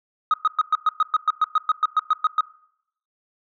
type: tone bursts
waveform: sine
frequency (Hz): 1259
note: D#6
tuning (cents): +20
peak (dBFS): -12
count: 16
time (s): 0.31-2.408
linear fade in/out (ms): 2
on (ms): 28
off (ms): 110
effects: noise-tail reverb RT60 0.7 s tail -23 dB re dry + tanh soft clip ceiling -13 dBFS